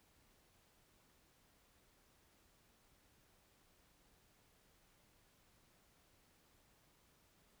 silence, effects pink hiss -72 dBFS RMS until 7.6 s

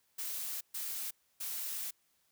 blue noise bursts at uneven times, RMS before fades -39 dBFS, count 3, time 0.18-0.61 / 0.74-1.11 / 1.4-1.91 s, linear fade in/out 10 ms, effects white hiss -74 dBFS RMS until 2.31 s

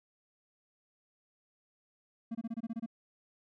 triangle tone bursts, 228.2 Hz, A#3, 37 cents flat, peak -32 dBFS, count 9, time 2.31-2.862 s, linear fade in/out 10 ms, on 40 ms, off 24 ms, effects none

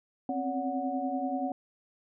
sine tone cluster, 257.8 / 268.2 / 569 / 736 Hz, C4 / C4 / C#5 / F#5, -26 / +43 / +45 / -9 cents, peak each -37 / -33 / -38 / -33 dBFS, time 0.29-1.52 s, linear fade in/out 2 ms, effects none

